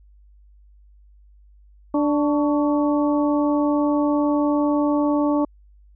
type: harmonic tone with a mistuned harmonic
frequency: 293.7 Hz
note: D4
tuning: in tune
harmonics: 1 / 2 / 3 / 4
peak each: -18 / -24 / -28 / -30 dBFS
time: 1.94-5.45 s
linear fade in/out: 5 ms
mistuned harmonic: 4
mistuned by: -76 cents
effects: added 50 Hz sine -48 dBFS peak until 5.95 s